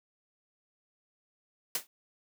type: noise with exponential decay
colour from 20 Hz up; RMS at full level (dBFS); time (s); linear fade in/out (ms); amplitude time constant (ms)
white; -27; 1.75-1.87; 2; 24
effects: high-pass 200 Hz 12 dB/octave